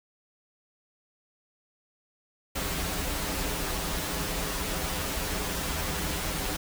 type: noise with comb filter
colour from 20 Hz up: pink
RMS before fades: -31 dBFS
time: 2.55-6.57 s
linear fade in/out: 10 ms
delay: 8.6 ms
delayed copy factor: -0.9
effects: none